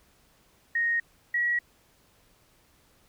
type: tone pair in turn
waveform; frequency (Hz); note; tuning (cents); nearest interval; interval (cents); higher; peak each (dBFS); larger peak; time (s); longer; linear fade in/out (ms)
sine; 1864.7 / 1918.2; A#6 / A#6; 0 / +49; unison; 49; second; -23; neither; 0.75-1 / 1.34-1.59; neither; 5
effects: pink hiss -63 dBFS RMS until 3.08 s